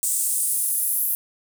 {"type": "noise with high-pass filter sweep", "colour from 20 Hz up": "white", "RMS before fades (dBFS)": -23, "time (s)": [0.03, 1.15], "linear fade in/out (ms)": 0, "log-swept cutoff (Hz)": [8000, 12000], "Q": 3.5, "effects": []}